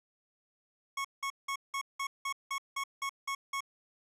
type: tone bursts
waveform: 25% pulse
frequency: 1100 Hz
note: C#6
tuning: 14 cents flat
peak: -29 dBFS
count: 11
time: 0.97-3.606 s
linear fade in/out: 5 ms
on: 76 ms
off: 180 ms
effects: low-pass 11000 Hz 12 dB/octave